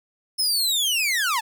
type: linear sweep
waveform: sawtooth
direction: down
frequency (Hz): 5274 to 830.6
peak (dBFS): -17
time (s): 0.38-1.41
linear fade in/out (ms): 20
effects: none